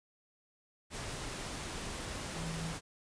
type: tone in noise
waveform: sine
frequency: 163.5 Hz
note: E3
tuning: 14 cents flat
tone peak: -38 dBFS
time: 2.34-2.75 s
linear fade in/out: 50 ms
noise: pink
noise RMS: -41 dBFS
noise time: 0.9-2.81 s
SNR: 0 dB
effects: resampled to 22050 Hz